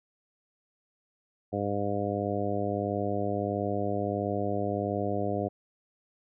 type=harmonic tone; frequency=101.5 Hz; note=G#2; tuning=39 cents flat; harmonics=1 / 2 / 3 / 4 / 5 / 6 / 7; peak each=-35 / -35 / -35 / -35 / -35 / -35 / -35 dBFS; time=1.52-5.49 s; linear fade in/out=20 ms; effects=none